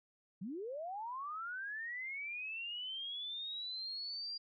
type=linear sweep; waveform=sine; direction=up; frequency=165.7 to 4800 Hz; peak=-40 dBFS; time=0.41-4.38 s; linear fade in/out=10 ms; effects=none